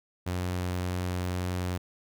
sawtooth tone, 90.2 Hz, F#2, 44 cents flat, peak -25 dBFS, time 0.26-1.78 s, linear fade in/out 10 ms, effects none

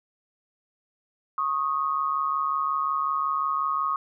sine tone pair together, 1099 / 1244.5 Hz, C#6 / D#6, -15 / 0 cents, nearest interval major second, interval 215 cents, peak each -26 dBFS, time 1.38-3.96 s, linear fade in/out 2 ms, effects none

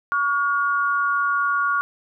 sine tone pair together, 1131 / 1427.4 Hz, C#6 / F6, +34 / +37 cents, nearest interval major third, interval 403 cents, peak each -21 dBFS, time 0.12-1.81 s, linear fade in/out 0 ms, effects none

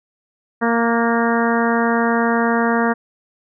harmonic tone with a mistuned harmonic, 232 Hz, A#3, 8 cents flat, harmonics 1 / 2 / 3 / 4 / 5 / 6 / 7 / 8, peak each -18 / -21 / -23 / -24 / -25 / -26 / -26 / -27 dBFS, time 0.61-2.94 s, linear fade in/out 20 ms, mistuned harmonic 6, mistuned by +25 cents, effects none

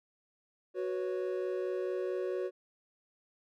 triangle chord, F# suspended fourth, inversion none, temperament equal with one note detuned, 370 / 489.9 / 554.4 Hz, F#4 / B4 / C#5, 0 / -14 / 0 cents, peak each -32 / -37 / -37 dBFS, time 0.74-2.51 s, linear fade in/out 50 ms, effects none

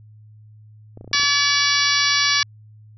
clicks, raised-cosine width 2 ms, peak -26 dBFS, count 8, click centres 0.974 / 1.011 / 1.045 / 1.077 / 1.114 / 1.148 / 1.198 / 1.234 s
harmonic tone, 572 Hz, D5, 46 cents flat, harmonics 2 / 3 / 4 / 5 / 6 / 7 / 8 / 9 / 10, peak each -26 / -23 / -23 / -28 / -25 / -25 / -23 / -25 / -26 dBFS, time 1.13-2.43 s, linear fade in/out 2 ms
effects added 107 Hz sine -43 dBFS peak until 2.97 s

